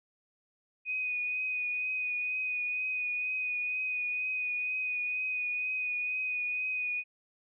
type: tone with vibrato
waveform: sine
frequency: 2489 Hz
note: D#7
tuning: in tune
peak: -30 dBFS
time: 0.85-7.04 s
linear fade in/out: 50 ms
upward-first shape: triangle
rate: 2.1 Hz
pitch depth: 25 cents each way
effects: none